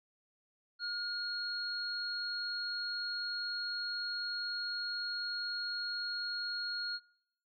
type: tone pair together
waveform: sine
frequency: 1432 / 4291 Hz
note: F6 / C8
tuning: +43 / +43 cents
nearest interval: octave + perfect fifth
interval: 1900 cents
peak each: -38 / -37 dBFS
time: 0.79-7 s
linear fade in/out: 50 ms
effects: noise-tail reverb RT60 0.7 s tail -23 dB re dry